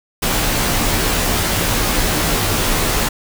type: noise with comb filter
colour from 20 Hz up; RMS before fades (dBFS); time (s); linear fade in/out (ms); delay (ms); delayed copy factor
pink; -17; 0.22-3.09; 10; 15; -0.8
effects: none